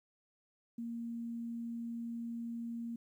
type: tone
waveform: sine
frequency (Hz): 233.1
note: A#3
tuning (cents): 0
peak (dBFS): -38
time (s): 0.78-2.96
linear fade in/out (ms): 5
effects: 12-bit